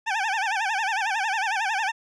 20% pulse tone with vibrato, 830.6 Hz, G#5, in tune, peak -18 dBFS, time 0.06-1.92 s, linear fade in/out 20 ms, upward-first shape sine, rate 11 Hz, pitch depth 170 cents each way, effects low-pass 5000 Hz 12 dB/octave

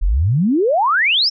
sine exponential sweep, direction up, 36.63 to 5588 Hz, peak -12 dBFS, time 0.01-1.3 s, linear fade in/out 20 ms, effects none

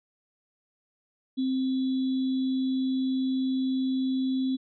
sine tone with sample-and-hold, 261.6 Hz, C4, in tune, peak -24 dBFS, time 1.37-4.57 s, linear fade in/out 20 ms, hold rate 3675 Hz, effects resampled to 11025 Hz

